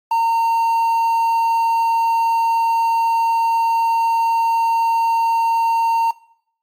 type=tone with quantisation; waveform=triangle; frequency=916 Hz; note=A#5; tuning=31 cents flat; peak=-12 dBFS; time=0.11-6.11 s; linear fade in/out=5 ms; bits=7; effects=noise-tail reverb RT60 0.7 s tail -21 dB re dry + AAC 48 kbps